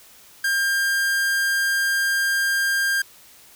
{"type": "tone", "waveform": "45% pulse", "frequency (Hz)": 1600, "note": "G6", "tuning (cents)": 35, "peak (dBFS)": -19, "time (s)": [0.44, 3.02], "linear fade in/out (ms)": 5, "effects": ["white hiss -49 dBFS RMS until 3.55 s"]}